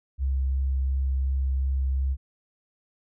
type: tone with vibrato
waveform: sine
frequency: 66.7 Hz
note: C2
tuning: 34 cents sharp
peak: -22 dBFS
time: 0.18-2.17 s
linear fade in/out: 50 ms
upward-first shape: triangle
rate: 2.8 Hz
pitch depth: 12 cents each way
effects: none